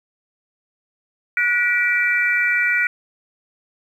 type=tone cluster; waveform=sine; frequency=1459 / 1938 / 2332 Hz; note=F#6 / B6 / D7; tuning=-25 / -33 / -13 cents; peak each=-20 dBFS; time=1.37-2.87 s; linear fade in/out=2 ms; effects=8-bit